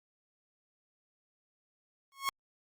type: tone with exponential growth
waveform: sawtooth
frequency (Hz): 1094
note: C#6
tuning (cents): -23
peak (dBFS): -23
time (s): 2.12-2.29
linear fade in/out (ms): 0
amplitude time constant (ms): 36
effects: Opus 48 kbps